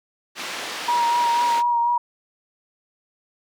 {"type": "band-pass noise", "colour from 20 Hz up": "white", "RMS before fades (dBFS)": -31, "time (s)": [0.35, 1.63], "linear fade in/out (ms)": 50, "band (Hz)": [290, 3800], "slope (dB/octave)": 12}
{"type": "tone with vibrato", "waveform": "sine", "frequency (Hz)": 950, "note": "A#5", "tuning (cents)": 33, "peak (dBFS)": -17, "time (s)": [0.88, 1.98], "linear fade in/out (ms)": 5, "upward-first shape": "sine", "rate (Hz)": 4.1, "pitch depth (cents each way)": 23}
{"effects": []}